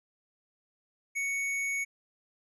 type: tone with hard clipping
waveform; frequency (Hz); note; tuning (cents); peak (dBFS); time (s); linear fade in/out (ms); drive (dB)
sine; 2224; C#7; +5; -31; 1.15-1.85; 20; 12
effects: resampled to 24000 Hz